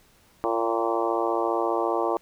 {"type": "harmonic tone with a mistuned harmonic", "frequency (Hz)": 114.8, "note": "A#2", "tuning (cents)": -26, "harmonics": [3, 4, 5, 6, 7, 8, 9, 10], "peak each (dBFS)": [-28, -29, -30, -31, -31, -32, -33, -33], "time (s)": [0.44, 2.17], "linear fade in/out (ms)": 0, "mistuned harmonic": 7, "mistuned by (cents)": -26, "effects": ["pink hiss -59 dBFS RMS until 2.21 s"]}